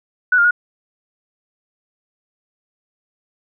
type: tone with pitch steps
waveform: sine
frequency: 1481 / 1404 / 1446 Hz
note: F#6 / F6 / F#6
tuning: +1 / +9 / -40 cents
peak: -10 dBFS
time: 0.32-0.509 s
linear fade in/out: 5 ms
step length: 63 ms
effects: none